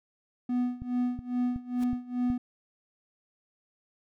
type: tone with tremolo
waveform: triangle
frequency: 246.9 Hz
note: B3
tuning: in tune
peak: -22 dBFS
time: 0.49-2.38 s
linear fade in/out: 5 ms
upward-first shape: sine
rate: 2.4 Hz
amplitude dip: 90%
type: click train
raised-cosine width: 5 ms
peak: -25 dBFS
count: 5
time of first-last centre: 0.82-2.301 s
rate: 2.7 Hz
type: noise with exponential growth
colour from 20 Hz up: pink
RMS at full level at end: -42 dBFS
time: 1.74-1.84 s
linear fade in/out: 5 ms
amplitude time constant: 20 ms
effects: none